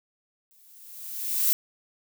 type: noise with exponential growth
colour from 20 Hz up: violet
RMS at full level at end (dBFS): -20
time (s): 0.51-1.53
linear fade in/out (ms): 0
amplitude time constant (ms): 220
effects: none